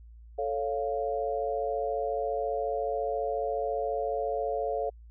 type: chord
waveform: sine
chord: A augmented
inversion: none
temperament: equal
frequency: 440 / 554.4 / 698.5 Hz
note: A4 / C#5 / E#5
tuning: 0 / 0 / 0 cents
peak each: -32 dBFS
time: 0.38-4.9 s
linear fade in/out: 10 ms
effects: added 57 Hz sine -47 dBFS peak until 5.1 s